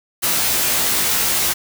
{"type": "noise with comb filter", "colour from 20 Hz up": "white", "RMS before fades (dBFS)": -18, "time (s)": [0.22, 1.54], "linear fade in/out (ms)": 20, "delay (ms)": 17, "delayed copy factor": 0.95, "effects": []}